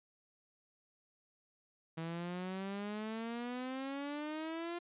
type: exponential sweep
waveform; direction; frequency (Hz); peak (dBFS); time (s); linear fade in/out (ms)
sawtooth; up; 161.5 to 349.2; -35; 1.97-4.79; 10
effects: resampled to 8000 Hz